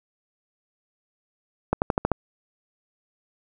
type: accelerating click train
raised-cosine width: 1 ms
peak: -6 dBFS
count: 6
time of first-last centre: 1.73-2.117 s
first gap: 89 ms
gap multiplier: 0.93
effects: none